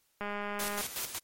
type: click train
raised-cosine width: 0.5 ms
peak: -22 dBFS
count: 124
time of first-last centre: 0.21-0.81 s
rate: 205 Hz
type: noise with tremolo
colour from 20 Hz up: white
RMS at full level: -35 dBFS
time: 0.59-1.19 s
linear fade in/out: 10 ms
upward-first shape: square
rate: 5.4 Hz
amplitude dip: 60%
effects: white hiss -72 dBFS RMS until 1.23 s + MP3 64 kbps